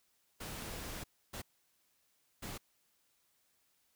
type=noise bursts at uneven times; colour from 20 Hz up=pink; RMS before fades=-44 dBFS; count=3; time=0.4-1.04 / 1.33-1.42 / 2.42-2.58 s; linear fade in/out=10 ms; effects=white hiss -75 dBFS RMS until 3.95 s